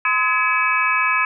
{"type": "tone cluster", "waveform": "sine", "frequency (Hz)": [1028, 1275, 1682, 2287, 2578], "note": ["C6", "D#6", "G#6", "D7", "E7"], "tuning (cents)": [-31, 42, 22, -47, -39], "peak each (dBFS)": -22, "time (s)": [0.05, 1.25], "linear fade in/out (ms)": 2, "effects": []}